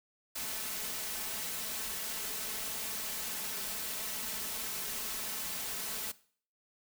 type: noise with comb filter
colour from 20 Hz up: white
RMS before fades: -38 dBFS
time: 0.35-6.12 s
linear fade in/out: 10 ms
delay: 4.6 ms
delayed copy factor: +0.6
effects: noise-tail reverb RT60 0.5 s tail -19 dB re dry